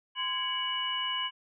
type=tone cluster; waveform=sine; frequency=1030 / 1654 / 2253 / 2941 Hz; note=C6 / G#6 / C#7 / F#7; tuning=-28 / -8 / +28 / -11 cents; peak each=-35 / -40 / -40 / -31 dBFS; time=0.15-1.31 s; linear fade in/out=50 ms; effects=none